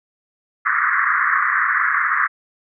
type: band-pass noise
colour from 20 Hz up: pink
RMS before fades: -18 dBFS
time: 0.65-2.28 s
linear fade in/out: 20 ms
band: 1100 to 2000 Hz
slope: 96 dB/octave
effects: none